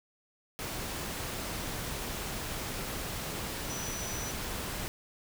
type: tone in noise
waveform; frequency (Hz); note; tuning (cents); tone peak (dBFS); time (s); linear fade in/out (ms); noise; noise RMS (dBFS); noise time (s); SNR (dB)
sine; 5920; F#8; 0; -40; 3.7-4.31; 0; pink; -37; 0.59-4.88; -6
effects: none